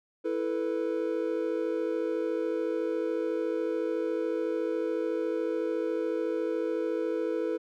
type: chord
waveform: triangle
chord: E suspended fourth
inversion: none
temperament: equal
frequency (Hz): 329.6 / 440 / 493.9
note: E4 / A4 / B4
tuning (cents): 0 / 0 / 0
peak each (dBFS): -30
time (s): 0.24-7.58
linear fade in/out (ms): 20
effects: none